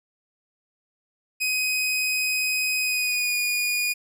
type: tone with pitch glide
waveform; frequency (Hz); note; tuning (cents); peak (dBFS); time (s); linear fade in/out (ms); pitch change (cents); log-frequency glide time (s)
sawtooth; 2513 to 2450; D#7 to D#7; +17 to -27; -19; 1.4-3.94; 20; -44; 2.8-3.36
effects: none